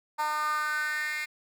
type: tone with high-pass filter sweep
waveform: 10% pulse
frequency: 302.8 Hz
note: D#4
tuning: 47 cents flat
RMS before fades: -30 dBFS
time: 0.18-1.26 s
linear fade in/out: 20 ms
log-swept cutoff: 930 to 2200 Hz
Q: 5.2
effects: none